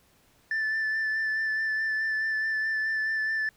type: tone with vibrato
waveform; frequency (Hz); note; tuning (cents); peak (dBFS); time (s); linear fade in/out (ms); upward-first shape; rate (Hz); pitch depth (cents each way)
sine; 1760; A6; 0; -23; 0.51-3.49; 2; sine; 4.7; 18
effects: tanh soft clip ceiling -24 dBFS + pink hiss -63 dBFS RMS until 3.56 s